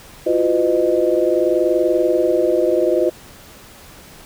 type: tone cluster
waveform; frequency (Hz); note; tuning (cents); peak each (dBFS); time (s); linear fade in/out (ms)
sine; 341 / 361.6 / 506 / 616; F4 / F#4 / B4 / D#5; -41 / -40 / +42 / -17; -19; 0.26-3.1; 10
effects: pink hiss -42 dBFS RMS until 4.25 s